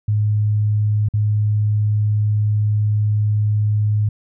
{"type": "tone with dropouts", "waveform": "sine", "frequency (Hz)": 105.5, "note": "G#2", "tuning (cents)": 28, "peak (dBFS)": -14, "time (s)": [0.08, 4.09], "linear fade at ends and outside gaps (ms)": 5, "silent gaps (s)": [1.087, 1.137], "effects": []}